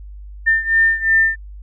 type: beating tone pair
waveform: sine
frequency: 1799 / 1801.8 Hz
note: A6 / A6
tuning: +38 / +41 cents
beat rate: 2.8 Hz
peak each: -14 / -17 dBFS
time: 0.46-1.36 s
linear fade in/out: 20 ms
effects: added 50 Hz sine -32 dBFS peak until 1.62 s